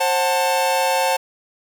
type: chord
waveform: 45% pulse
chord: F# diminished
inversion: second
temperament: just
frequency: 532.8 / 740 / 888 Hz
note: C5 / F#5 / A5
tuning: +31 / 0 / +16 cents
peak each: -21 / -23 / -20 dBFS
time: 0-1.17 s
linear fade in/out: 10 ms
effects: none